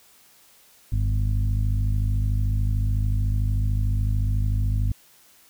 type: harmonic tone with a mistuned harmonic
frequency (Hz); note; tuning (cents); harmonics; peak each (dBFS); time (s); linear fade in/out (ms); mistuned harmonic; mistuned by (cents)
50.8; G#1; -38; 1 / 2 / 3 / 4 / 5; -22 / -23 / -38 / -40 / -40; 0.92-4.92; 5; 1; -99
effects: white hiss -55 dBFS RMS until 5.49 s